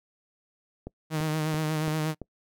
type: click train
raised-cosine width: 2 ms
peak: -23 dBFS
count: 5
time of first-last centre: 0.87-2.217 s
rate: 2.97 Hz
type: tone with vibrato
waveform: sawtooth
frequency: 155.5 Hz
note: D#3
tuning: 1 cent flat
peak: -22 dBFS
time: 1.1-2.15 s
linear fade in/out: 50 ms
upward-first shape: sine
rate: 8.4 Hz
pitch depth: 34 cents each way
effects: noise-tail reverb RT60 0.1 s tail -25 dB re dry